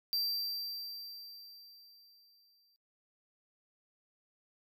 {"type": "tone with exponential decay", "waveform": "square", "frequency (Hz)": 4699, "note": "D8", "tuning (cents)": 0, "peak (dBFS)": -30, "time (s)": [0.13, 2.76], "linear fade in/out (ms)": 0, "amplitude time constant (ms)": 570, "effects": ["noise-tail reverb RT60 0.1 s tail -19 dB re dry"]}